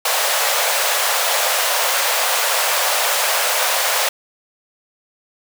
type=high-pass noise; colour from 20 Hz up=pink; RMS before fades=-18 dBFS; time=0.05-4.09 s; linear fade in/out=5 ms; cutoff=520 Hz; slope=48 dB/octave; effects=none